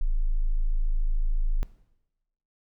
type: tone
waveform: sine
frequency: 26.95 Hz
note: A0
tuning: 35 cents flat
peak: -21 dBFS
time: 0.01-1.63 s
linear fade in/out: 0 ms
effects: noise-tail reverb RT60 0.9 s tail -17 dB re dry